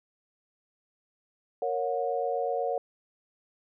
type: chord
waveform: sine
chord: F# major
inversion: first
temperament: equal with one note detuned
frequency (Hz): 466.2 / 554.4 / 724.8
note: A#4 / C#5 / F#5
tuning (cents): 0 / 0 / -36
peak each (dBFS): -31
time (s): 1.62-2.78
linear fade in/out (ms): 2
effects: none